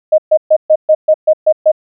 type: tone bursts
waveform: sine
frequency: 622.3 Hz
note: D#5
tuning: in tune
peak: -4 dBFS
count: 9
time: 0.12-1.718 s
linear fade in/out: 10 ms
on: 62 ms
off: 130 ms
effects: none